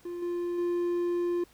triangle tone with level steps, 349.2 Hz, F4, in tune, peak -32 / -27 / -24 dBFS, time 0.05-1.44 s, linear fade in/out 5 ms, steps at 0.22 / 0.58 s, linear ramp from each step 5 ms, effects pink hiss -60 dBFS RMS until 1.53 s

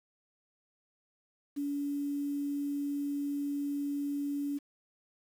sine tone with quantisation, 285.4 Hz, D4, 49 cents flat, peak -31 dBFS, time 1.56-4.59 s, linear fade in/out 20 ms, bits 9, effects none

